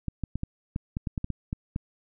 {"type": "clicks", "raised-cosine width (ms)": 5, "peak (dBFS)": -17, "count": 12, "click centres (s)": [0.083, 0.237, 0.356, 0.434, 0.761, 0.969, 1.072, 1.178, 1.244, 1.303, 1.529, 1.761], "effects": []}